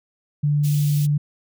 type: tone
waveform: sine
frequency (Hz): 146.83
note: D3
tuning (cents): 0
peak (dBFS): -16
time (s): 0.43-1.18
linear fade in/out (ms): 10
type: high-pass noise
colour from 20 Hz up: white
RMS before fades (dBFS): -35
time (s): 0.63-1.07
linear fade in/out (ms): 20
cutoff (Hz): 2600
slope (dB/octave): 24
effects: none